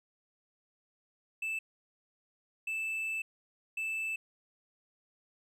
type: tone bursts at uneven times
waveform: triangle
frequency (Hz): 2637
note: E7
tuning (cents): 0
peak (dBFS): -31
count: 3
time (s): 1.42-1.59 / 2.67-3.22 / 3.77-4.16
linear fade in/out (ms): 5
effects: none